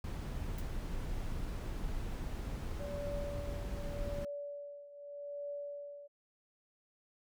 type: noise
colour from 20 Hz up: brown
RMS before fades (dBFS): -39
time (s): 0.04-4.25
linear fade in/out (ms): 2
type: noise with exponential decay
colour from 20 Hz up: blue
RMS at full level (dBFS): -46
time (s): 0.58-0.67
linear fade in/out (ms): 5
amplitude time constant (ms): 18
type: tone with tremolo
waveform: sine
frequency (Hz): 575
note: D5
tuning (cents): -37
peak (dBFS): -38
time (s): 2.79-6.08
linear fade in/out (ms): 20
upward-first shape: triangle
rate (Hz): 0.83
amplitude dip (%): 80
effects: none